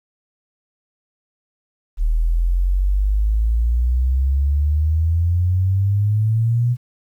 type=exponential sweep; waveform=sine; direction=up; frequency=38.31 to 123.47 Hz; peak=-14 dBFS; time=1.97-6.77 s; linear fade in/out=50 ms; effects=9-bit